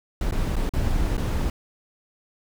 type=noise with dropouts; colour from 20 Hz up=brown; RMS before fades=-23 dBFS; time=0.21-1.5 s; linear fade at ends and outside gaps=2 ms; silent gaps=0.311-0.322 / 0.557-0.564 / 0.693-0.736 / 1.169-1.178 s; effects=none